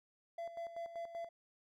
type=tone with tremolo; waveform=triangle; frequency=676 Hz; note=E5; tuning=43 cents sharp; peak=-38 dBFS; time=0.38-1.29 s; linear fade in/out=5 ms; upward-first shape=square; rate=5.2 Hz; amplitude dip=65%; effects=none